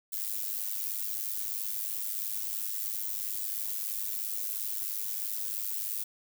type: noise with amplitude modulation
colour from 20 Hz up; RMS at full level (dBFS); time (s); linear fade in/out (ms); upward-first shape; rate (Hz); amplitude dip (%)
violet; -31; 0.12-6.04; 10; sine; 103; 75
effects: none